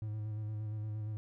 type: tone with vibrato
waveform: triangle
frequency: 107.1 Hz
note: A2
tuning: 46 cents flat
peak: -34 dBFS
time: 0.02-1.17 s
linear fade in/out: 0 ms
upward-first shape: square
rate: 8.6 Hz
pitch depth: 23 cents each way
effects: none